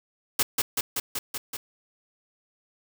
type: noise with echo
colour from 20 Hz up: white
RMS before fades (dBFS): -22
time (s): 0.39-0.43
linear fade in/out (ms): 5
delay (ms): 190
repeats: 6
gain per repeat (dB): -2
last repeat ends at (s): 1.57
effects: none